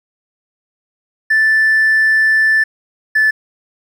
triangle tone pair in turn, 1760 / 1744.8 Hz, A6 / A6, 0 / -15 cents, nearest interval unison, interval 15 cents, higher first, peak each -6 dBFS, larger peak neither, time 1.3-2.64 / 3.15-3.31 s, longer first, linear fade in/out 10 ms, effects tanh soft clip ceiling -5 dBFS

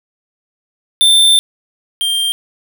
square tone pair in turn, 3564 / 3181 Hz, A7 / G7, +22 / +25 cents, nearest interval major second, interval 197 cents, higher first, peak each -7 / -14 dBFS, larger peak first, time 1.01-1.39 / 2.01-2.32 s, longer first, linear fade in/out 0 ms, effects none

